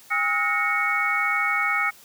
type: tone cluster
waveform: sine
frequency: 809 / 1279 / 1432 / 1862 / 2215 Hz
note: G#5 / D#6 / F6 / A#6 / C#7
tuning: -46 / +47 / +43 / -2 / -2 cents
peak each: -31 / -26 / -30 / -29 / -23 dBFS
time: 0.1-1.91 s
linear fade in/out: 20 ms
effects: white hiss -50 dBFS RMS until 2.04 s + high-pass 60 Hz 12 dB/octave